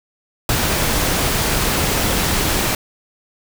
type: noise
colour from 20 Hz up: pink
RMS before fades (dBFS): -18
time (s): 0.49-2.75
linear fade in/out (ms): 2
effects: none